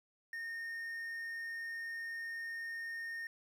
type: tone with quantisation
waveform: triangle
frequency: 1836 Hz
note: A#6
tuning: 27 cents flat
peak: -38 dBFS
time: 0.33-3.27 s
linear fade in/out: 2 ms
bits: 11
effects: none